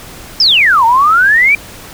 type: exponential two-way sweep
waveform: sine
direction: down then up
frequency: 5450 to 889 to 2390 Hz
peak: -5 dBFS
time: 0.4-1.55 s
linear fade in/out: 2 ms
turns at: 0.85 s
effects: pink hiss -32 dBFS RMS until 1.93 s